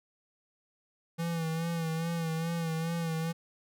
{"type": "tone with vibrato", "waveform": "square", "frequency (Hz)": 164.81, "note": "E3", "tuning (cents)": 0, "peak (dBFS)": -31, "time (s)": [1.18, 3.33], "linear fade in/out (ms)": 20, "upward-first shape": "sine", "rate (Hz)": 2.4, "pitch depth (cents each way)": 45, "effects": []}